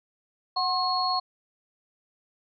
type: tone cluster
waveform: sine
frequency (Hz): 739 / 1068 / 4317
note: F#5 / C6 / C#8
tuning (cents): -2 / +35 / -47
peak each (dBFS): -28 / -27 / -28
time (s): 0.56-1.2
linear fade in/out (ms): 10
effects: none